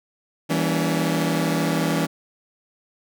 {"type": "chord", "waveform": "sawtooth", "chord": "E diminished seventh", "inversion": "none", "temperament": "just", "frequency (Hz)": [164.81, 197.78, 237.3, 284.8], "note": ["E3", "G3", "Bb3", "Db4"], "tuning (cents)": [0, 16, 31, 47], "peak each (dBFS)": [-19, -24, -25, -21], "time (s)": [0.49, 2.07], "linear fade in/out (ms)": 20, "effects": []}